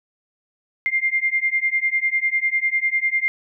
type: beating tone pair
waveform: sine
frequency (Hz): 2100 / 2110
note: C7 / C7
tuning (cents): +6 / +14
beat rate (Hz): 10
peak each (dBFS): -21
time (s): 0.86-3.28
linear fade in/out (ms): 0
effects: none